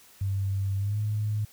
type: tone with pitch glide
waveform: sine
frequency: 97.8 to 106.04 Hz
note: G2 to G#2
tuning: -4 to +37 cents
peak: -25 dBFS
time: 0.21-1.45 s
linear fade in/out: 5 ms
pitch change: +141 cents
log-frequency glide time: 0.77-0.99 s
effects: white hiss -55 dBFS RMS until 1.52 s